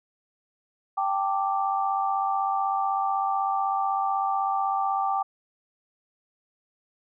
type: chord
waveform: sine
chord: G suspended second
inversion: none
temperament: equal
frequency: 784 / 880 / 1174.7 Hz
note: G5 / A5 / D6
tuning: 0 / 0 / 0 cents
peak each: -25 / -31 / -28 dBFS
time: 0.97-5.23 s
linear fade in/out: 10 ms
effects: none